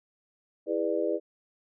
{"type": "chord", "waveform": "sine", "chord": "E dominant seventh", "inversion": "none", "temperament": "just", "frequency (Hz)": [329.6, 412, 494.4, 593.3], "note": ["E4", "G#4", "B4", "D5"], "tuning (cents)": [0, -14, 2, 18], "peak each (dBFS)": -31, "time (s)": [0.66, 1.2], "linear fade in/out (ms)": 50, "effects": []}